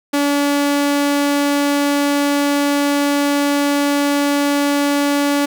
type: tone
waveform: sawtooth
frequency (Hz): 286.1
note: D4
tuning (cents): -45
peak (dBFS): -10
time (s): 0.13-5.46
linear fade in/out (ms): 10
effects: none